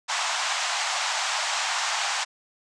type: band-pass noise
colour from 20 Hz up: pink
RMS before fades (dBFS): -27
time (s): 0.08-2.25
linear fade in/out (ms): 20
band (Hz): 700 to 7900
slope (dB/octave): 48
effects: none